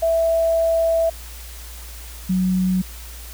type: tone pair in turn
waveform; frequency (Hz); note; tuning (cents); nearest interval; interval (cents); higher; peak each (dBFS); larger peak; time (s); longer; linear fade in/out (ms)
sine; 659.3 / 185.01; E5 / F#3; 0 / 0; octave + minor seventh; 2200; first; -15 / -16; first; 0.02-1.1 / 2.29-2.82; first; 10
effects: added 58 Hz sine -35 dBFS peak until 3.33 s + white hiss -40 dBFS RMS until 3.33 s